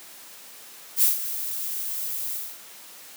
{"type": "noise with ADSR envelope", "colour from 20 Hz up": "violet", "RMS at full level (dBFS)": -17, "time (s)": [0.96, 2.59], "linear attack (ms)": 65, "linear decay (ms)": 140, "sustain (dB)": -13, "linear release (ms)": 250, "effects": ["white hiss -45 dBFS RMS until 3.16 s", "high-pass 200 Hz 12 dB/octave"]}